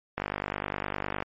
click train, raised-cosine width 0.5 ms, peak -14 dBFS, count 53, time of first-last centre 0.18-1.224 s, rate 49.8 Hz, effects MP3 32 kbps

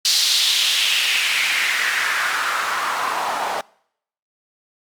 white noise with band-pass filter sweep, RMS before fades -20 dBFS, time 0.05-3.61 s, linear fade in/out 2 ms, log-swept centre 4500 to 790 Hz, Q 2.7, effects noise-tail reverb RT60 0.7 s tail -25 dB re dry + Opus 48 kbps

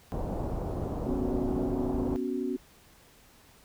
pink low-pass noise, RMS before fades -33 dBFS, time 0.12-2.16 s, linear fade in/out 0 ms, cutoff 830 Hz, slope 24 dB/octave
sine chord, B suspended second, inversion none, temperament just, 246.9 / 277.8 / 370.4 Hz, B3 / C#4 / F#4, 0 / +4 / +2 cents, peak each -33 dBFS, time 1.06-2.57 s, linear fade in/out 10 ms
effects pink hiss -58 dBFS RMS until 3.64 s

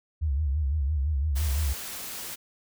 sine tone with vibrato, 72.5 Hz, D2, 22 cents flat, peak -23 dBFS, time 0.21-1.74 s, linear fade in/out 20 ms, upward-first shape sine, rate 5.9 Hz, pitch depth 150 cents each way
white noise, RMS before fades -37 dBFS, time 1.35-2.36 s, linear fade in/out 20 ms
effects none

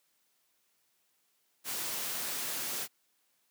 white noise, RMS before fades -36 dBFS, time 1.64-2.88 s, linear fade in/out 50 ms, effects white hiss -74 dBFS RMS until 3.5 s + high-pass 150 Hz 12 dB/octave

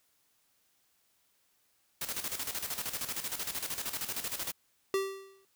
white noise with tremolo, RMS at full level -35 dBFS, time 2.01-4.52 s, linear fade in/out 5 ms, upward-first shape square, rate 13 Hz, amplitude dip 65%
square tone with exponential decay, 388.5 Hz, G4, 16 cents flat, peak -26 dBFS, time 4.94-5.45 s, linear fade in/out 1 ms, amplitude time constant 110 ms
effects white hiss -72 dBFS RMS until 5.55 s

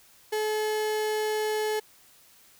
35% pulse tone, 429.1 Hz, A4, 43 cents flat, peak -24 dBFS, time 0.32-1.8 s, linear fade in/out 10 ms, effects white hiss -57 dBFS RMS until 2.59 s

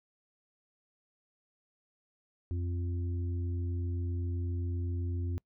harmonic tone, 87.7 Hz, F2, 8 cents sharp, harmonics 1 / 3 / 4, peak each -31 / -44 / -47 dBFS, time 2.51-5.38 s, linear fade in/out 0 ms, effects noise-tail reverb RT60 0.1 s tail -26 dB re dry

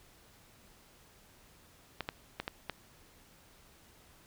clicks, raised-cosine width 0.3 ms, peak -19 dBFS, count 5, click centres 2.007 / 2.089 / 2.4 / 2.479 / 2.697 s, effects pink hiss -61 dBFS RMS until 4.26 s

